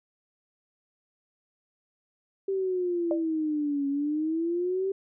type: exponential two-way sweep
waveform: sine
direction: down then up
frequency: 392 to 277.2 to 392 Hz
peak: -25 dBFS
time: 2.48-4.92 s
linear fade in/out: 5 ms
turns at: 3.88 s
type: tone with exponential decay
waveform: sine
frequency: 598 Hz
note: D5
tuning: 31 cents sharp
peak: -22 dBFS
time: 3.11-3.25 s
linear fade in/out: 1 ms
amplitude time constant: 30 ms
effects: none